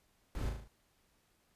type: noise with echo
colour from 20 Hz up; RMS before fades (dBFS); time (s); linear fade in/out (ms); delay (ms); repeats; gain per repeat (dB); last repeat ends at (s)
brown; -38; 0.35-0.49; 0; 37; 5; -4; 0.675
effects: pink hiss -73 dBFS RMS until 1.55 s + resampled to 32000 Hz